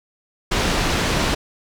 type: low-pass noise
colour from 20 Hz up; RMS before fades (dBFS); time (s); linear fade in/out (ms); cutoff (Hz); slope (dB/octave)
pink; -20; 0.51-1.35; 10; 5700; 12
effects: none